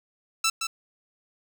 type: tone with echo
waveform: 10% pulse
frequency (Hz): 1326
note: E6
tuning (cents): +10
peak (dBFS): -13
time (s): 0.44-0.5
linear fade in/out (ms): 5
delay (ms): 170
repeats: 1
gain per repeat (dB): -6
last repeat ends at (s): 0.67
effects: none